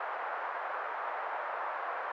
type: band-pass noise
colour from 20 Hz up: white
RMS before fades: -37 dBFS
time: 0-2.12 s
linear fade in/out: 5 ms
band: 590 to 1400 Hz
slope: 24 dB/octave
effects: none